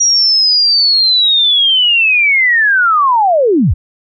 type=linear sweep; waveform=sine; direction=down; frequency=5750 to 49 Hz; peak=-7 dBFS; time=0-3.74 s; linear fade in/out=10 ms; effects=none